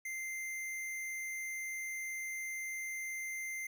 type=tone; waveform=square; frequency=2087 Hz; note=C7; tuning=5 cents flat; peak=-39 dBFS; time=0.05-3.67 s; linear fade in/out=5 ms; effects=none